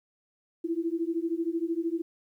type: beating tone pair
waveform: sine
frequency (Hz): 326.7 / 339.7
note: E4 / F4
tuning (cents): -15 / -48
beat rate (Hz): 13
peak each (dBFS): -30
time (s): 0.64-2.02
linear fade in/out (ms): 10
effects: 11-bit